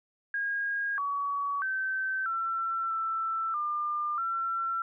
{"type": "tone with pitch steps", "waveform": "sine", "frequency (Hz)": [1631, 1131, 1544, 1346, 1331, 1200, 1352], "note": ["G#6", "C#6", "G6", "E6", "E6", "D6", "E6"], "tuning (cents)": [-32, 34, -27, 36, 16, 37, 43], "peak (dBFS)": -28, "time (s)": [0.34, 4.82], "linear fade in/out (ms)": 2, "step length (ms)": 640, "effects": []}